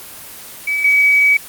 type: tone pair in turn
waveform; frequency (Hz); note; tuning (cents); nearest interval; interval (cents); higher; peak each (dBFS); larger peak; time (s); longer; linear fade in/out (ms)
sine; 2289 / 2275; D7 / C#7; -45 / +44; unison; 11; first; -15 / -8; second; 0.67-0.84 / 0.84-1.37; second; 5
effects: white hiss -34 dBFS RMS until 1.48 s + Opus 24 kbps